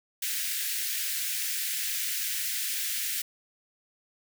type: high-pass noise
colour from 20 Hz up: white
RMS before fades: -31 dBFS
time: 0.22-3.22 s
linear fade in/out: 5 ms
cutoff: 1600 Hz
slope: 48 dB/octave
effects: none